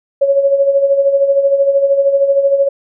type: tone with tremolo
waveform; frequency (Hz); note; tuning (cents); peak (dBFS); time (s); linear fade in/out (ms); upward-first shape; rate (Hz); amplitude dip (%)
sine; 554.4; C#5; 0; -6; 0.21-2.69; 10; sine; 13; 60
effects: none